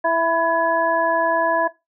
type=harmonic tone with a mistuned harmonic; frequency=331.1 Hz; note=E4; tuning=8 cents sharp; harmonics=1 / 2 / 3 / 5; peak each=-29 / -18 / -21 / -23 dBFS; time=0.04-1.68 s; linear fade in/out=10 ms; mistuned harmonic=5; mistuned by=+34 cents; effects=noise-tail reverb RT60 0.2 s tail -18 dB re dry